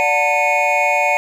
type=tone cluster; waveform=triangle; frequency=585 / 729 / 892 / 2190 / 2466 Hz; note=D5 / F#5 / A5 / C#7 / D#7; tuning=-7 / -26 / +23 / -22 / -16 cents; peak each=-18 dBFS; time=0-1.17 s; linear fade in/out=0 ms; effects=none